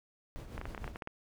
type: noise with tremolo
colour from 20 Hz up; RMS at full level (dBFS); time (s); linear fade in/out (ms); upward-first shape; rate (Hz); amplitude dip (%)
brown; -41; 0.36-0.97; 0; triangle; 6.6; 65
type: clicks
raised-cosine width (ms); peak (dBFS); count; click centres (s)
0.5; -25; 10; 0.579 / 0.614 / 0.655 / 0.748 / 0.778 / 0.843 / 0.878 / 0.959 / 1.022 / 1.074
effects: none